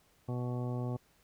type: harmonic tone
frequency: 123.47 Hz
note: B2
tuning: in tune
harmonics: 1 / 2 / 3 / 4 / 5 / 6 / 7 / 9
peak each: -34 / -40 / -44 / -46 / -48 / -50 / -51 / -53 dBFS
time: 0.28-0.97 s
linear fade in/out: 10 ms
effects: pink hiss -68 dBFS RMS until 1.23 s